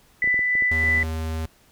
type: tone with tremolo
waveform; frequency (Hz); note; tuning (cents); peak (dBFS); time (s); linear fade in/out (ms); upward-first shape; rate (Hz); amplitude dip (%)
sine; 1990; B6; +13; -17; 0.22-1.03; 2; sine; 3.2; 25
type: clicks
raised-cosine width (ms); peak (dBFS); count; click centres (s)
2; -24; 11; 0.242 / 0.275 / 0.343 / 0.392 / 0.553 / 0.623 / 0.838 / 0.887 / 0.947 / 0.977 / 1.037
type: tone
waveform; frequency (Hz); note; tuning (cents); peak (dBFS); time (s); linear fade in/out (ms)
square; 80.1; E2; -49; -26; 0.71-1.46; 5
effects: pink hiss -57 dBFS RMS until 1.71 s